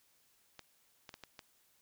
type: clicks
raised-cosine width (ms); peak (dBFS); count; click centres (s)
0.2; -30; 5; 0.593 / 1.092 / 1.141 / 1.237 / 1.392
effects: white hiss -71 dBFS RMS until 1.81 s